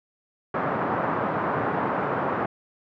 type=band-pass noise; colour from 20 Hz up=white; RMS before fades=-26 dBFS; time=0.54-2.46 s; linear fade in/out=5 ms; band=110 to 1300 Hz; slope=24 dB/octave; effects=none